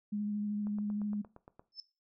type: tone with vibrato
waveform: sine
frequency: 207.7 Hz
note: G#3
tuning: in tune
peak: -32 dBFS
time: 0.12-1.22 s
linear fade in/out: 10 ms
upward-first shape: triangle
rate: 13 Hz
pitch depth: 17 cents each way
type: click train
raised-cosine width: 1 ms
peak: -37 dBFS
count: 9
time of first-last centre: 0.67-1.595 s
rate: 8.65 Hz
type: tone with exponential growth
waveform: sine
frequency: 5260 Hz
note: E8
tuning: 5 cents flat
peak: -37 dBFS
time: 1.72-1.8 s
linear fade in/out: 1 ms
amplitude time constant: 17 ms
effects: noise-tail reverb RT60 0.3 s tail -17 dB re dry